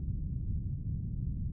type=low-pass noise; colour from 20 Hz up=white; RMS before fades=-35 dBFS; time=0-1.52 s; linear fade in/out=2 ms; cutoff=150 Hz; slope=24 dB/octave; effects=none